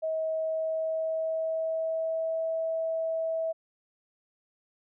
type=tone with pitch glide; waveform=sine; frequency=638 to 649.9 Hz; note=D#5 to E5; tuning=+43 to -25 cents; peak=-27 dBFS; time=0.02-3.53 s; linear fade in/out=20 ms; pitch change=+32 cents; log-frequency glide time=0.3-2.48 s; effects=none